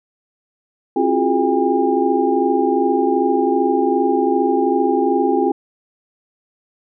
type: tone cluster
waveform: sine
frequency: 267.5 / 340.9 / 363.5 / 416.1 / 806 Hz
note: C4 / F4 / F#4 / G#4 / G5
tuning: +38 / -42 / -31 / +3 / +48 cents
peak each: -20 dBFS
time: 0.96-5.52 s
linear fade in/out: 5 ms
effects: none